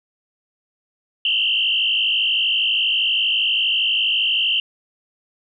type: tone with frequency modulation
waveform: sine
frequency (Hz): 2937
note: F#7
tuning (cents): -13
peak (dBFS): -16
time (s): 1.25-4.6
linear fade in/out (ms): 2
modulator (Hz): 52.5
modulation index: 4
effects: none